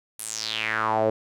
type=tone with band-pass filter sweep; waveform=sawtooth; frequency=110 Hz; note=A2; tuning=in tune; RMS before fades=-26 dBFS; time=0.19-1.1 s; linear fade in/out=5 ms; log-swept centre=11000 to 490 Hz; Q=4.8; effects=none